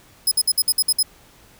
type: tone bursts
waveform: 15% pulse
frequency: 5100 Hz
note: D#8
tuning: 42 cents sharp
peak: -9 dBFS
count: 8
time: 0.27-1.029 s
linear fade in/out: 5 ms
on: 45 ms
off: 57 ms
effects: pink hiss -51 dBFS RMS until 1.59 s